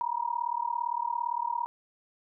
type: tone with amplitude modulation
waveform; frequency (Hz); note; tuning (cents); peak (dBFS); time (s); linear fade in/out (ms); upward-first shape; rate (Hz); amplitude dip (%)
sine; 953; A#5; +38; -24; 0.01-1.66; 0; sine; 37.6; 95
effects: none